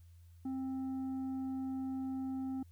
triangle tone with tanh clipping, 263.7 Hz, C4, 14 cents sharp, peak -37 dBFS, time 0.45-2.63 s, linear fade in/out 5 ms, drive 10 dB, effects added 85 Hz sine -55 dBFS peak until 2.71 s + white hiss -75 dBFS RMS until 2.71 s

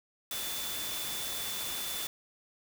sine tone in noise, 3494 Hz, A7, 13 cents flat, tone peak -40 dBFS, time 0.31-2.07 s, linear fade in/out 2 ms, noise white, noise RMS -37 dBFS, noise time 0.31-2.07 s, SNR -6 dB, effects none

